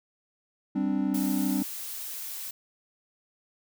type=chord; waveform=triangle; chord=G suspended fourth; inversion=none; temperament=equal; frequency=196 / 261.6 / 293.7 Hz; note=G3 / C4 / D4; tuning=0 / 0 / 0 cents; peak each=-27 dBFS; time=0.75-1.63 s; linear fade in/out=10 ms
type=noise; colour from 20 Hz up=blue; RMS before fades=-37 dBFS; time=1.14-2.51 s; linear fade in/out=5 ms
effects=none